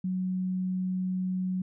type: tone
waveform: sine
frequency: 185 Hz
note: F#3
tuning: in tune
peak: -27 dBFS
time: 0.04-1.62 s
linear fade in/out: 5 ms
effects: none